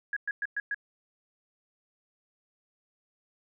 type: tone bursts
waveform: sine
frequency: 1661.2 Hz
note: G#6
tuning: in tune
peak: -28 dBFS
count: 5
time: 0.13-0.745 s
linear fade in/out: 2 ms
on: 35 ms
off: 110 ms
effects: none